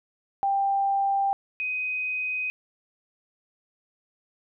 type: tone pair in turn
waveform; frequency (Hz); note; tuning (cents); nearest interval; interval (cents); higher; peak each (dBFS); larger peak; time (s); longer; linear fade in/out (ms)
sine; 790 / 2508; G5 / D#7; +13 / +13; octave + minor sixth; 2000; second; -21 / -26; first; 0.43-1.33 / 1.6-2.5; neither; 0
effects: none